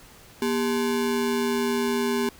square ring-modulated tone, 320 Hz, D#4, 49 cents sharp, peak -20 dBFS, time 0.42-2.29 s, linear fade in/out 0 ms, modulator 80.5 Hz, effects pink hiss -50 dBFS RMS until 2.39 s

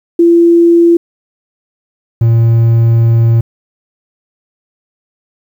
sine / triangle tone pair in turn, 340 / 115.11 Hz, F4 / A#2, -46 / -21 cents, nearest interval octave + perfect fifth, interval 1875 cents, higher first, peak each -3 dBFS, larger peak neither, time 0.19-0.97 / 2.21-3.41 s, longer second, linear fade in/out 5 ms, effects 7-bit

